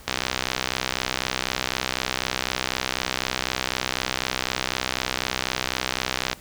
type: click train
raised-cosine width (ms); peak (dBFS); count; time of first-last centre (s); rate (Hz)
0.2; -5; 401; 0.08-6.33; 64
effects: pink hiss -47 dBFS RMS until 6.4 s